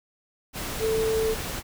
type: tone in noise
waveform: sine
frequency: 442.6 Hz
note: A4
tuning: 10 cents sharp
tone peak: -22 dBFS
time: 0.79-1.36 s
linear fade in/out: 50 ms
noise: pink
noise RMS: -32 dBFS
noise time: 0.53-1.63 s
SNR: +7 dB
effects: none